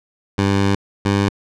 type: tone pair in turn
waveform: 15% pulse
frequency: 98.9 / 99.93 Hz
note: G2 / G2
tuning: +16 / +34 cents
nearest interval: unison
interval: 18 cents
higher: second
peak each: -8 dBFS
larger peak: neither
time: 0.38-0.75 / 1.05-1.29 s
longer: first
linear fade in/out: 5 ms
effects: low-pass 6000 Hz 12 dB/octave